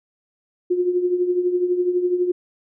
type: tone with tremolo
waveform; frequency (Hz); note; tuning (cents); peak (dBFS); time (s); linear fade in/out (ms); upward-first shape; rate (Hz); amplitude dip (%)
sine; 358.1; F4; +43; -14; 0.7-2.32; 10; triangle; 12; 70
effects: none